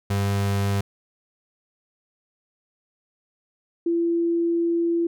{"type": "tone pair in turn", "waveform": ["35% pulse", "sine"], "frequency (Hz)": [99.7, 338.3], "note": ["G2", "E4"], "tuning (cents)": [30, 45], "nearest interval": "octave + major sixth", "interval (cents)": 2115, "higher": "second", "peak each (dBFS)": -19, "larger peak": "neither", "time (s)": [[0.1, 0.81], [3.86, 5.07]], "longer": "second", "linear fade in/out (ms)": 5, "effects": []}